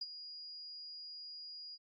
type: tone with ADSR envelope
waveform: sine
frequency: 4871 Hz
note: D#8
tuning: 38 cents flat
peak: -35 dBFS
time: 0.01-1.78 s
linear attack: 7 ms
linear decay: 34 ms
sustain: -11 dB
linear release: 41 ms
effects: tanh soft clip ceiling -31 dBFS + AAC 32 kbps